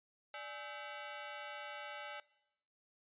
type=ring-modulated tone; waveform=15% pulse; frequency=714 Hz; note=F5; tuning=38 cents sharp; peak=-35 dBFS; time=0.34-2.2 s; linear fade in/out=2 ms; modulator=125 Hz; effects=noise-tail reverb RT60 0.8 s tail -20 dB re dry + resampled to 8000 Hz